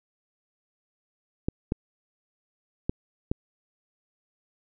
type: clicks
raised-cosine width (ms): 3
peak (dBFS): -12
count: 4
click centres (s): 1.485 / 1.721 / 2.895 / 3.315
effects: none